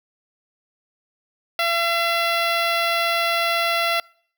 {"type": "tone with notch filter", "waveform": "10% pulse", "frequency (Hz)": 678, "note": "E5", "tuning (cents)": 49, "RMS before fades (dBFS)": -21, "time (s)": [1.59, 4], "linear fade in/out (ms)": 2, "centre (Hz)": 8400, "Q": 0.88, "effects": ["noise-tail reverb RT60 0.6 s tail -26 dB re dry"]}